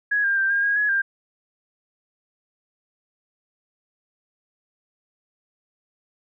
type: tone with pitch steps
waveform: sine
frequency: 1668 / 1600 / 1572 / 1613 / 1637 / 1683 / 1593 Hz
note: G#6 / G6 / G6 / G6 / G#6 / G#6 / G6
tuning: +7 / +35 / +4 / +49 / -25 / +23 / +27 cents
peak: -18 dBFS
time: 0.11-1.02 s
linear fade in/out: 10 ms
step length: 130 ms
effects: none